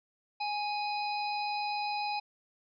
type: harmonic tone with a mistuned harmonic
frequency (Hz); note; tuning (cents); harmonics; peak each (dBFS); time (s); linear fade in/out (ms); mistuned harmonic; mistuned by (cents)
830.6; G#5; 0; 1 / 3 / 5 / 6; -32 / -39 / -42 / -43; 0.4-2.2; 10; 5; -42
effects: none